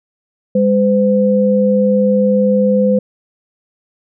sine tone pair together, 202.4 / 509.5 Hz, G#3 / C5, -44 / -46 cents, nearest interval octave + major third, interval 1598 cents, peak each -12 dBFS, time 0.55-2.99 s, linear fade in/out 5 ms, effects none

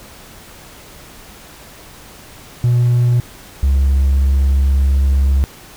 triangle tone pair in turn, 121.4 / 68.13 Hz, B2 / C#2, -29 / -29 cents, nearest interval minor seventh, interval 1000 cents, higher first, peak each -7 dBFS, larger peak neither, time 2.64-3.2 / 3.63-5.44 s, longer second, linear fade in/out 0 ms, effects tanh soft clip ceiling -5 dBFS + pink hiss -39 dBFS RMS until 5.76 s

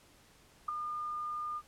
sine tone with ADSR envelope, 1212 Hz, D#6, 46 cents flat, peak -27 dBFS, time 0.68-1.62 s, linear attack 9 ms, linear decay 4 ms, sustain -8 dB, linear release 51 ms, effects pink hiss -62 dBFS RMS until 1.67 s + low-pass 12000 Hz 12 dB/octave

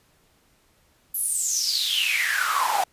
pink noise with high-pass filter sweep, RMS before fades -24 dBFS, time 1.14-2.84 s, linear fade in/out 5 ms, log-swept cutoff 12000 to 720 Hz, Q 9.8, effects pink hiss -62 dBFS RMS until 2.92 s + resampled to 32000 Hz

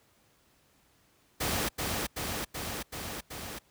pink noise with echo, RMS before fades -30 dBFS, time 1.4-1.69 s, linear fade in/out 10 ms, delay 380 ms, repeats 5, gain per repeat -2 dB, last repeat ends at 3.59 s, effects pink hiss -66 dBFS RMS until 3.7 s + high-pass 60 Hz 12 dB/octave

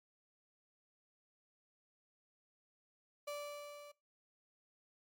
35% pulse tone with level ramp, 583 Hz, D5, 13 cents flat, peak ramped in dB -38 to -51 dBFS, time 3.27-3.92 s, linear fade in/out 10 ms, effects noise-tail reverb RT60 0.3 s tail -23 dB re dry + MP3 96 kbps

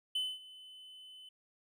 triangle tone with ADSR envelope, 3027 Hz, F#7, 39 cents sharp, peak -29 dBFS, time 0.15-1.29 s, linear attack 6 ms, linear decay 230 ms, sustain -20 dB, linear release 4 ms, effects none

